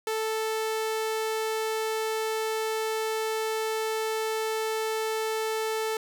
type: tone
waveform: sawtooth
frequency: 440 Hz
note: A4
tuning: in tune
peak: -23 dBFS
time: 0.07-5.97 s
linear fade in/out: 2 ms
effects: none